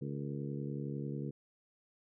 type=harmonic tone with a mistuned harmonic; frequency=71 Hz; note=C#2; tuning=42 cents sharp; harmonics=2 / 3 / 4 / 5 / 6 / 7; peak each=-39 / -43 / -45 / -47 / -49 / -50 dBFS; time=0.01-1.31 s; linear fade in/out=10 ms; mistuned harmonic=7; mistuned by=-77 cents; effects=none